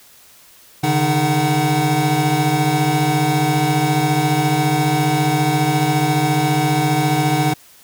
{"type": "tone cluster", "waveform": "square", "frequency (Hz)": [138, 152.6, 307.6, 749], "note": ["C#3", "D#3", "D#4", "F#5"], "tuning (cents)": [-7, -33, -20, 21], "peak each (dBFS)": -21, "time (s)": [0.83, 7.54], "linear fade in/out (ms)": 10, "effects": ["white hiss -47 dBFS RMS until 7.83 s"]}